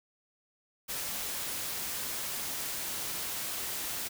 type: noise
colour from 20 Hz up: white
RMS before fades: -36 dBFS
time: 0.88-4.09 s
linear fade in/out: 20 ms
effects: none